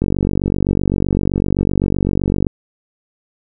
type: click train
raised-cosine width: 3 ms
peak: -3 dBFS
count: 118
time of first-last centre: 0.02-2.468 s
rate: 47.8 Hz
effects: none